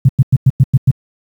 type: tone bursts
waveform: sine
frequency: 130.81 Hz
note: C3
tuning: in tune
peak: -3 dBFS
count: 7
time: 0.05-0.909 s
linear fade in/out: 5 ms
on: 37 ms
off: 100 ms
effects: high-pass 80 Hz 12 dB/octave + 7-bit